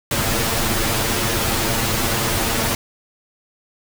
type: noise with comb filter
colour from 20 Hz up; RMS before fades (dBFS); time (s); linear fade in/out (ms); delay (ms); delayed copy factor
pink; -20; 0.11-2.75; 2; 8.8; +0.9
effects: none